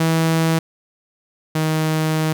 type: tone pair in turn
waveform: sawtooth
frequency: 162.5 / 157.24 Hz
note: E3 / D#3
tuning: -24 / +19 cents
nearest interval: minor second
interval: 57 cents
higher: first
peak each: -11 / -13 dBFS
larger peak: first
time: 0-0.59 / 1.55-2.33 s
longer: second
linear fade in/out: 5 ms
effects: none